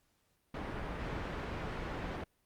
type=low-pass noise; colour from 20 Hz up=pink; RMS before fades=-40 dBFS; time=0.54-2.24 s; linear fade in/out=5 ms; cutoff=2000 Hz; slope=12 dB/octave; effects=pink hiss -75 dBFS RMS until 2.45 s + Opus 48 kbps